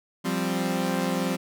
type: chord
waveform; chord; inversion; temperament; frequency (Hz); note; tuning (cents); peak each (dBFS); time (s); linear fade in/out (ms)
sawtooth; F suspended second; none; equal; 174.61 / 196 / 261.6; F3 / G3 / C4; 0 / 0 / 0; -25; 0.24-1.37; 20
effects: none